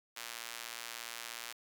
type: tone with high-pass filter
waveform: sawtooth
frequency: 116.9 Hz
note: A#2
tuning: 5 cents sharp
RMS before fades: -45 dBFS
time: 0.16-1.53 s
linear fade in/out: 10 ms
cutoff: 1700 Hz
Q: 0.55
effects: none